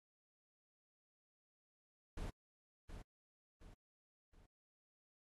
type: noise with echo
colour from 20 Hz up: brown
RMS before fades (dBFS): -44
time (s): 2.17-2.3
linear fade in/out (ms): 5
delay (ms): 720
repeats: 3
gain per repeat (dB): -7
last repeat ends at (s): 4.46
effects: AAC 32 kbps